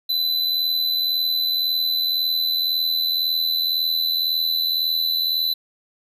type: tone with amplitude modulation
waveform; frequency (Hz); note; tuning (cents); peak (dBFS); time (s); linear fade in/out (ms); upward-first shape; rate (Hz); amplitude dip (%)
square; 4009; B7; +25; -17; 0.09-5.54; 10; sine; 81.9; 55
effects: none